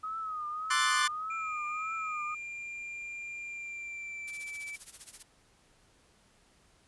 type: tone with vibrato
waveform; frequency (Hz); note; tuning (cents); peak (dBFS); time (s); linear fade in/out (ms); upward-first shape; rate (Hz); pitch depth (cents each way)
sine; 1261; D#6; +23; -34; 0.03-2.35; 10; triangle; 1.7; 91
type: chord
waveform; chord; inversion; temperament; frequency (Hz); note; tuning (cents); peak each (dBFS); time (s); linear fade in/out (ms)
sawtooth; D dominant seventh; third; equal; 1046.5 / 1174.7 / 1480 / 1760; C6 / D6 / F#6 / A6; 0 / 0 / 0 / 0; -28; 0.7-1.08; 10
type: tone with pitch glide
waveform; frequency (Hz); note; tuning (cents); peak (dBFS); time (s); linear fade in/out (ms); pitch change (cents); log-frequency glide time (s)
triangle; 2390 to 2313; D7 to D7; +30 to -27; -37; 1.3-4.76; 5; -57; 3.43-4.58
type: noise with tremolo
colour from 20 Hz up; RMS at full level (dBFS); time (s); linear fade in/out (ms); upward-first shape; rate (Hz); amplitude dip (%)
blue; -43; 4.27-5.23; 10; sine; 15; 85
effects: pink hiss -65 dBFS RMS until 6.87 s + resampled to 24000 Hz